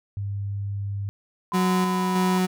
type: tone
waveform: sine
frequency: 100.3 Hz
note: G2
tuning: 40 cents sharp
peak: -26 dBFS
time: 0.17-1.09 s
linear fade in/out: 0 ms
type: tone with pitch glide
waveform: sine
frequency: 1015 to 988.4 Hz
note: B5 to B5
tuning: +47 to +1 cents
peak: -27 dBFS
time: 1.52-2.38 s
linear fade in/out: 0 ms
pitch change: -46 cents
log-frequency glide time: 1.79-2.09 s
type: tone with tremolo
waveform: 35% pulse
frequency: 184.3 Hz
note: F#3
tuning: 7 cents flat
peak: -18 dBFS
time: 1.53-2.47 s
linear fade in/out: 20 ms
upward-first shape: square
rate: 1.6 Hz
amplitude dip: 30%
effects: none